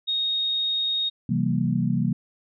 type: tone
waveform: sine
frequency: 3729 Hz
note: A#7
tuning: in tune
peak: -22 dBFS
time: 0.07-1.1 s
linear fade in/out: 20 ms
type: chord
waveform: sine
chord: C dominant seventh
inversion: none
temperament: equal with one note detuned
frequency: 130.81 / 164.81 / 192.41 / 233.1 Hz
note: C3 / E3 / G3 / Bb3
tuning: 0 / 0 / -32 / 0 cents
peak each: -26 dBFS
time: 1.29-2.13 s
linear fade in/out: 5 ms
effects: none